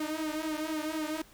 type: tone with flanger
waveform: sawtooth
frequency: 311.1 Hz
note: D#4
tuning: in tune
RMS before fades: -34 dBFS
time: 0-1.22 s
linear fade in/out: 5 ms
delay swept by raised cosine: 1.1 to 4.4 ms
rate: 4 Hz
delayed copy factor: -0.9
effects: pink hiss -57 dBFS RMS until 1.33 s